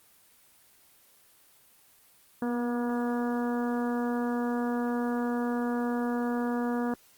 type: harmonic tone with a mistuned harmonic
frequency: 240 Hz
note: B3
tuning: 49 cents flat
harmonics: 1 / 2 / 3 / 4 / 5 / 6 / 7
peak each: -28 / -34 / -38 / -40 / -42 / -44 / -45 dBFS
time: 2.42-6.94 s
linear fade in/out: 2 ms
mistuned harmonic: 1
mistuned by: +16 cents
effects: white hiss -60 dBFS RMS until 7.17 s + Opus 24 kbps